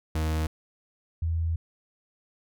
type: tone pair in turn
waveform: 40% pulse / sine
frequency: 78.6 / 82.33 Hz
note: D#2 / E2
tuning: +18 / -2 cents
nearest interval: minor second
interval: 80 cents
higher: second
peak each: -24 dBFS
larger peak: neither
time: 0.15-0.47 / 1.22-1.56 s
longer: second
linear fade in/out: 5 ms
effects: none